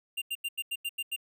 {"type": "tone bursts", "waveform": "square", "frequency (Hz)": 2790, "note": "F7", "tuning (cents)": -2, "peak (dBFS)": -31, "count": 8, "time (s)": [0.17, 1.163], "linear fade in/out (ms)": 10, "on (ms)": 48, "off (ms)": 87, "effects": []}